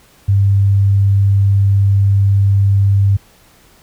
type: tone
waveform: sine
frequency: 99.1 Hz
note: G2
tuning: 19 cents sharp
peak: -8 dBFS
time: 0.28-3.17 s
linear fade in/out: 10 ms
effects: pink hiss -48 dBFS RMS until 3.82 s